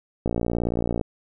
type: click train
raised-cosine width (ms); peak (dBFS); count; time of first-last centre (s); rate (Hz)
2; -11; 45; 0.26-1.012; 58.5
effects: none